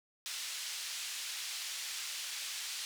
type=band-pass noise; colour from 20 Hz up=pink; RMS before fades=-41 dBFS; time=0.26-2.85 s; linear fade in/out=0 ms; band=2900 to 8200 Hz; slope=12 dB/octave; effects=none